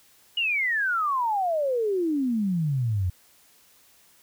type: exponential sweep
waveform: sine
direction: down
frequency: 2920 to 86.5 Hz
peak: -22 dBFS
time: 0.37-3.1 s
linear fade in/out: 5 ms
effects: white hiss -58 dBFS RMS until 4.22 s